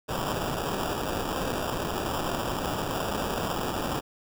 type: noise with sample-and-hold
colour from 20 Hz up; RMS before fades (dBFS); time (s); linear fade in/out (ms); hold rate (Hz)
violet; -30; 0.08-4.01; 20; 2100
effects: none